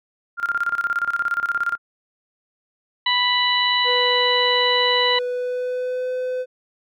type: tone with tremolo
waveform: sine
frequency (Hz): 1396.9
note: F6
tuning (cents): 0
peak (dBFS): -17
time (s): 0.37-1.78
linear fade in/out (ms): 50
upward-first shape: square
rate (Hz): 17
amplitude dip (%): 80
type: harmonic tone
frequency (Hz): 987.8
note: B5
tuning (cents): 0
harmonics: 1 / 2 / 3 / 4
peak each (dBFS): -22 / -22 / -22 / -22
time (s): 3.06-5.19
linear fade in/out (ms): 5
type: tone with pitch glide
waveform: triangle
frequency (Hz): 493.9 to 506.9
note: B4 to B4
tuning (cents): 0 to +45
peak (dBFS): -20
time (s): 3.84-6.46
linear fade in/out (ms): 50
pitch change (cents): +45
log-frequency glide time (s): 5.24-6.11
effects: none